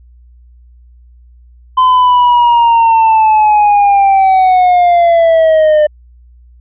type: linear sweep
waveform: triangle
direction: down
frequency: 1027 to 599 Hz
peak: -3 dBFS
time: 1.77-5.87 s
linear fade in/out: 10 ms
effects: added 60 Hz sine -38 dBFS peak until 6.6 s + resampled to 8000 Hz